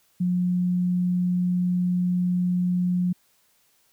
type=tone; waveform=sine; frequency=179.2 Hz; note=F3; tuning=45 cents sharp; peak=-20 dBFS; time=0.2-3.13 s; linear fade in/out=10 ms; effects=white hiss -64 dBFS RMS until 3.92 s

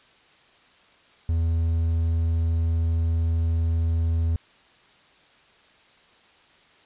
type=tone with quantisation; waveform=triangle; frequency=82.41 Hz; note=E2; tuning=in tune; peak=-18 dBFS; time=1.29-4.36 s; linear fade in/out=0 ms; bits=8; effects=white hiss -56 dBFS RMS until 6.85 s + resampled to 8000 Hz

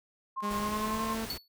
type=tone with tremolo; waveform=sine; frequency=1062 Hz; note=C6; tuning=25 cents sharp; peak=-31 dBFS; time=0.36-1.16 s; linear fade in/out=20 ms; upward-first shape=square; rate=11 Hz; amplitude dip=40%
type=tone with pitch glide; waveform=sawtooth; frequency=205 to 223.6 Hz; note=G#3 to A3; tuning=-22 to +28 cents; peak=-29 dBFS; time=0.42-1.26 s; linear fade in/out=20 ms; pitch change=+150 cents; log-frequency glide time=0.57-1.03 s
type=noise; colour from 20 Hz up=pink; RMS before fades=-41 dBFS; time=0.5-1.38 s; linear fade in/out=10 ms
type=tone with exponential decay; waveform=square; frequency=4435 Hz; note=C#8; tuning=in tune; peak=-31 dBFS; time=1.3-1.48 s; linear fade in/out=2 ms; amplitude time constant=38 ms
effects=none

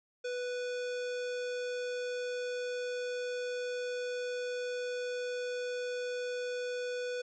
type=tone; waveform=square; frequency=493.9 Hz; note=B4; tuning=in tune; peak=-35 dBFS; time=0.24-7.22 s; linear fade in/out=10 ms; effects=resampled to 16000 Hz

